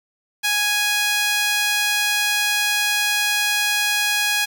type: tone with high-pass filter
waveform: sawtooth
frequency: 830 Hz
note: G#5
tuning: 1 cent flat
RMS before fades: -20 dBFS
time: 0.43-4.46 s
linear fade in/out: 20 ms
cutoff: 2000 Hz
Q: 1.1
effects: 7-bit